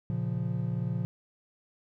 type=chord; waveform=triangle; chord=Bb minor; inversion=none; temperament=equal; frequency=116.54 / 138.59 / 174.61 Hz; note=Bb2 / Db3 / F3; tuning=0 / 0 / 0 cents; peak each=-30 / -32 / -31 dBFS; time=0.1-1.05 s; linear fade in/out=0 ms; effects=none